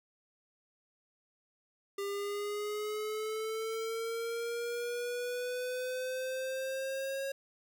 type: linear sweep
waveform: square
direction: up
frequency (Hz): 398.2 to 547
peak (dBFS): -35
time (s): 1.98-7.32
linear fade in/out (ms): 5
effects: 11-bit